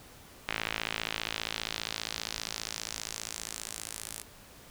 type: tone with band-pass filter sweep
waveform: sawtooth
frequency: 55 Hz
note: A1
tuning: in tune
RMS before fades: -38 dBFS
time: 0.48-4.22 s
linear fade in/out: 5 ms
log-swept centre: 2400 to 10000 Hz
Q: 1.5
effects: pink hiss -53 dBFS RMS until 4.7 s